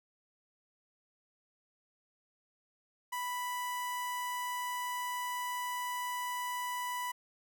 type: tone with notch filter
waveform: sawtooth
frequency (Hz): 987.8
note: B5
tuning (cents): 0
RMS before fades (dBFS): -37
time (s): 3.12-7.12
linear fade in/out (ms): 10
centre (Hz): 4300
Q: 1.5
effects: none